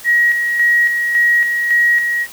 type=tone with tremolo; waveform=sine; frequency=1900 Hz; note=A#6; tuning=33 cents sharp; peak=-9 dBFS; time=0.04-2.27 s; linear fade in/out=50 ms; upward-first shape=square; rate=1.8 Hz; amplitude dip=45%; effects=white hiss -36 dBFS RMS until 2.32 s